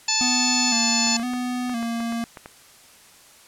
harmonic tone, 875 Hz, A5, 10 cents flat, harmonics 1 / 2 / 3 / 4 / 5 / 6 / 7 / 8, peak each -30 / -35 / -27 / -33 / -24 / -27 / -32 / -24 dBFS, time 0.08-1.17 s, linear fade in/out 5 ms
square tone with vibrato, 240 Hz, B3, 49 cents flat, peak -25 dBFS, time 0.21-2.24 s, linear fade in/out 0 ms, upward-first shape square, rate 0.98 Hz, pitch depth 59 cents each way
clicks, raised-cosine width 0.5 ms, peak -22 dBFS, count 9, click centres 1.07 / 1.197 / 1.336 / 1.696 / 1.828 / 2.004 / 2.124 / 2.372 / 2.459 s
effects white hiss -50 dBFS RMS until 3.47 s + low-pass 11000 Hz 12 dB/octave

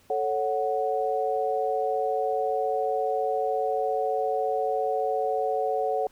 sine chord, F# minor, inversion first, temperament equal, 440 / 554.4 / 740 Hz, A4 / C#5 / F#5, 0 / 0 / 0 cents, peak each -28 / -29 / -27 dBFS, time 0.1-6.07 s, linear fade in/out 2 ms, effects pink hiss -60 dBFS RMS until 6.11 s

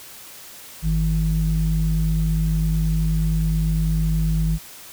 sine tone pair together, 50.44 / 160 Hz, G#1 / D#3, -50 / +49 cents, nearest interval octave + minor sixth, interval 1999 cents, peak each -19 dBFS, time 0.82-4.59 s, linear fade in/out 50 ms, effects tanh soft clip ceiling -11 dBFS + white hiss -41 dBFS RMS until 4.92 s

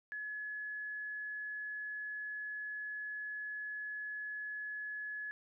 sine tone, 1700 Hz, G#6, 40 cents sharp, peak -39 dBFS, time 0.12-5.31 s, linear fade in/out 0 ms, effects none

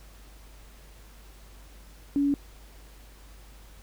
sine tone, 283.4 Hz, C#4, 38 cents sharp, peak -21 dBFS, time 2.16-2.34 s, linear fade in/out 0 ms, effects added 50 Hz sine -48 dBFS peak until 3.82 s + pink hiss -55 dBFS RMS until 3.82 s

